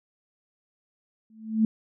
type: tone with exponential growth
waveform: sine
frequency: 220 Hz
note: A3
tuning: in tune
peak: -15 dBFS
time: 1.3-1.65 s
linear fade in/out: 2 ms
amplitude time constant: 76 ms
effects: none